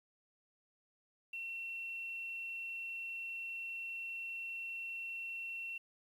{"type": "tone with quantisation", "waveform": "sine", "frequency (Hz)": 2715, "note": "F7", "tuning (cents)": -50, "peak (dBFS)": -40, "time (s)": [1.33, 5.78], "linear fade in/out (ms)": 5, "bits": 11, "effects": []}